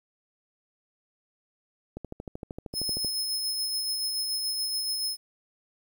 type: click train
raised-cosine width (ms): 2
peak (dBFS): -23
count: 15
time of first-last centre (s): 1.97-3.047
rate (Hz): 13
type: tone with tremolo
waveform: sawtooth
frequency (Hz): 5180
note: E8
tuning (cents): -31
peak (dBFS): -24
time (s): 2.73-5.17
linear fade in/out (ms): 50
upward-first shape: sine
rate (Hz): 7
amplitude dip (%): 30
effects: 10-bit